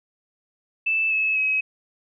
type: tone with pitch steps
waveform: sine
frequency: 2637 / 2593 / 2550 Hz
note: E7 / E7 / D#7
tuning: 0 / -29 / +42 cents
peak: -19 dBFS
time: 0.86-1.61 s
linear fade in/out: 10 ms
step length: 250 ms
effects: none